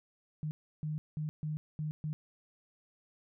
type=tone bursts at uneven times; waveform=sine; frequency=153 Hz; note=D#3; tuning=29 cents flat; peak=-33 dBFS; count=6; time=0.43-0.51 / 0.83-0.98 / 1.17-1.29 / 1.43-1.57 / 1.79-1.91 / 2.04-2.13 s; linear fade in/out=0 ms; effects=none